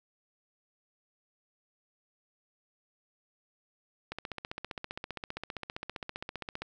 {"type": "click train", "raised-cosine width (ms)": 0.3, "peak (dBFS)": -21, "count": 39, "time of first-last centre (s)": [4.12, 6.62], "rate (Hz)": 15.2, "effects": []}